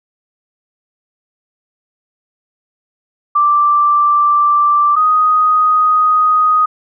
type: tone pair in turn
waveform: sine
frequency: 1174.7 / 1247.3 Hz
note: D6 / D#6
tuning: 0 / +4 cents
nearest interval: minor second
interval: 104 cents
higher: second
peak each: -8 dBFS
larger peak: neither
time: 3.35-4.96 / 4.96-6.66 s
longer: second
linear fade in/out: 10 ms
effects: none